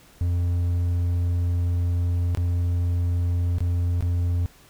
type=tone with dropouts; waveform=triangle; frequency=87.31 Hz; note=F2; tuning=in tune; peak=-18 dBFS; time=0.21-4.46 s; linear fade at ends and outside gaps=0 ms; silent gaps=2.349-2.373 / 3.584-3.605 / 4.008-4.025 s; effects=pink hiss -53 dBFS RMS until 4.69 s